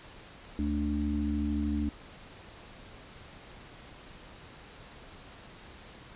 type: harmonic tone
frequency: 73.42 Hz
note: D2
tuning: in tune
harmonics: 1 / 3 / 4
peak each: -32 / -32 / -32 dBFS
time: 0.59-1.89 s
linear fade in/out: 0 ms
effects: pink hiss -50 dBFS RMS until 6.15 s + resampled to 8000 Hz